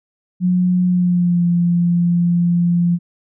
sine tone with pitch glide, 180.6 to 173.24 Hz, F#3 to F3, -42 to -14 cents, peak -12 dBFS, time 0.4-2.99 s, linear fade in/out 50 ms, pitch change -72 cents, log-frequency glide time 0.87-1.44 s, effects none

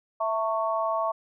sine chord, A major, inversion second, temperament equal with one note detuned, 659.3 / 901.6 / 1108.7 Hz, E5 / A5 / C#6, 0 / +42 / 0 cents, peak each -27 / -31 / -28 dBFS, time 0.2-1.12 s, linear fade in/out 10 ms, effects none

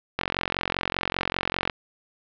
click train, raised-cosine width 0.3 ms, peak -7 dBFS, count 69, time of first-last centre 0.19-1.698 s, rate 45.1 Hz, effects low-pass 4000 Hz 12 dB/octave

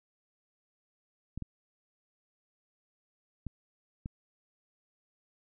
clicks, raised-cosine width 5 ms, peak -25 dBFS, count 4, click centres 1.376 / 1.423 / 3.467 / 4.059 s, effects none

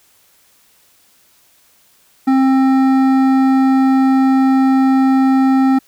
triangle tone with hard clipping, 265.3 Hz, C4, 24 cents sharp, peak -11 dBFS, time 2.27-5.79 s, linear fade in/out 10 ms, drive 15 dB, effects white hiss -53 dBFS RMS until 5.87 s

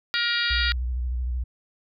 harmonic tone, 473 Hz, A#4, 25 cents sharp, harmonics 3 / 4 / 5 / 6 / 7 / 8 / 9 / 10, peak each -27 / -28 / -32 / -33 / -33 / -29 / -35 / -31 dBFS, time 0.14-0.72 s, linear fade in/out 0 ms
sine tone with vibrato, 61.74 Hz, B1, in tune, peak -24 dBFS, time 0.5-1.44 s, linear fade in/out 10 ms, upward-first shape square, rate 13 Hz, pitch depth 60 cents each way
effects none

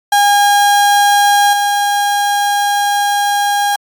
35% pulse tone with level steps, 814 Hz, G#5, 35 cents flat, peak -6 / -10 dBFS, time 0.12-3.76 s, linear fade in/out 5 ms, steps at 1.53 s, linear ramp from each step 2 ms, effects AAC 64 kbps

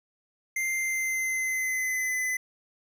square tone with pitch glide, 2093 to 2019 Hz, C7 to B6, 0 to +38 cents, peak -27 dBFS, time 0.56-2.37 s, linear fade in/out 5 ms, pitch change -62 cents, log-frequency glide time 0.75-2.16 s, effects none

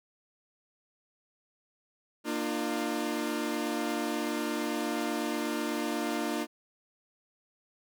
sawtooth chord, Bb major, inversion none, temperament equal with one note detuned, 233.1 / 300.9 / 349.2 Hz, Bb3 / D4 / F4, 0 / +42 / 0 cents, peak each -31 / -29 / -32 dBFS, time 2.24-6.47 s, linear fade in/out 50 ms, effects none

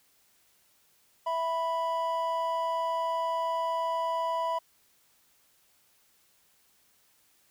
triangle tone pair together, 659.3 / 987.8 Hz, E5 / B5, 0 / 0 cents, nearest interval perfect fifth, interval 700 cents, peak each -30 / -27 dBFS, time 1.26-4.59 s, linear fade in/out 10 ms, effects white hiss -66 dBFS RMS until 7.5 s

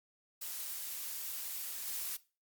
blue noise with level steps, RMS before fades -41 / -39 dBFS, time 0.41-2.17 s, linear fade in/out 10 ms, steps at 1.86 s, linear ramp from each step 10 ms, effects noise-tail reverb RT60 0.3 s tail -18 dB re dry + Opus 48 kbps

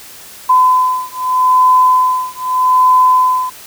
sine beating tone pair, 1014 / 1014.81 Hz, B5 / B5, +45 / +47 cents, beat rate 0.81 Hz, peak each -11 dBFS, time 0.49-3.5 s, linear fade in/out 10 ms, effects white hiss -35 dBFS RMS until 3.66 s

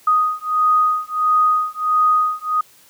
sine beating tone pair, 1244.5 / 1246 Hz, D#6 / D#6, 0 / +2 cents, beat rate 1.5 Hz, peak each -17 dBFS, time 0.07-2.61 s, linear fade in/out 5 ms, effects white hiss -50 dBFS RMS until 2.89 s + high-pass 60 Hz 12 dB/octave

